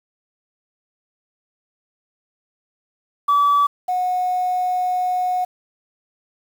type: tone pair in turn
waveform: sine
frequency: 1149 / 729.9 Hz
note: D6 / F#5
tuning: -38 / -24 cents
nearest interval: minor sixth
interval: 786 cents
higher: first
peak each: -11 / -17 dBFS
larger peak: first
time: 3.28-3.67 / 3.88-5.45 s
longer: second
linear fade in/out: 10 ms
effects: tanh soft clip ceiling -10 dBFS + 7-bit